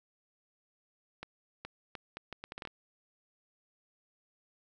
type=accelerating click train; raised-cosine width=0.3 ms; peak=-25 dBFS; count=11; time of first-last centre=1.23-2.674 s; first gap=420 ms; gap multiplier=0.72; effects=none